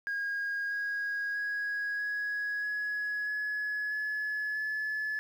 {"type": "tone with pitch steps", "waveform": "sine", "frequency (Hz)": [1632, 1644.3, 1656.7, 1669.2, 1681.8, 1694.4, 1707.2, 1720.1], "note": ["G#6", "G#6", "G#6", "G#6", "G#6", "G#6", "G#6", "A6"], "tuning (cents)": [-31, -18, -5, 8, 21, 34, 47, -40], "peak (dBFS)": -29, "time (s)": [0.07, 5.19], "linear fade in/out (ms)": 0, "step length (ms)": 640, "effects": ["tanh soft clip ceiling -28 dBFS", "10-bit"]}